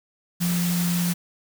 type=tone in noise; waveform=sine; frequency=174.7 Hz; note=F3; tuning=1 cent sharp; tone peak=-21 dBFS; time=0.4-1.14 s; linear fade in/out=20 ms; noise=white; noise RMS=-30 dBFS; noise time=0.4-1.14 s; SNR=+6 dB; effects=none